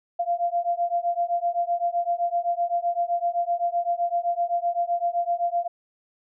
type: beating tone pair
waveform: sine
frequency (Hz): 689 / 696.8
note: F5 / F5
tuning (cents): -24 / -4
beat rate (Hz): 7.8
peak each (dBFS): -25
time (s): 0.19-5.68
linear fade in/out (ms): 10
effects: none